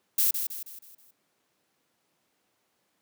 violet noise with echo, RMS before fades -23 dBFS, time 0.18-0.31 s, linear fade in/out 5 ms, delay 160 ms, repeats 5, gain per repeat -7 dB, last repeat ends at 1.11 s, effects pink hiss -73 dBFS RMS until 3.01 s + high-pass 200 Hz 12 dB/octave

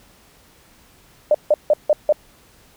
sine tone bursts, 602 Hz, D5, 43 cents sharp, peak -10 dBFS, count 5, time 1.31-2.125 s, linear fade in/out 2 ms, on 35 ms, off 160 ms, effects pink hiss -52 dBFS RMS until 2.76 s

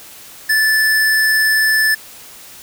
square tone, 1749 Hz, A6, 11 cents flat, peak -12 dBFS, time 0.49-1.95 s, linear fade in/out 10 ms, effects white hiss -38 dBFS RMS until 2.62 s

